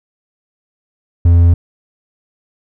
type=tone; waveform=triangle; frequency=85.5 Hz; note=F2; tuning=36 cents flat; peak=-3 dBFS; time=1.25-1.54 s; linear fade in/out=5 ms; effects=none